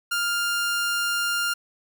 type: tone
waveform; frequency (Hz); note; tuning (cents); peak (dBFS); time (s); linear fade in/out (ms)
sawtooth; 1400; F6; +4; -19; 0.11-1.54; 10
effects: none